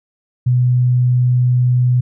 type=tone; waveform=sine; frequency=124.5 Hz; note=B2; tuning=14 cents sharp; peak=-10 dBFS; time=0.46-2.01 s; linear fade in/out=10 ms; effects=none